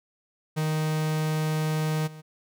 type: tone with level steps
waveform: 45% pulse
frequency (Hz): 155.56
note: D#3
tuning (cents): 0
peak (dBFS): -24 / -41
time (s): 0.56-2.22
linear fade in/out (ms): 20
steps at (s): 2.06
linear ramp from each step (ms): 20
effects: none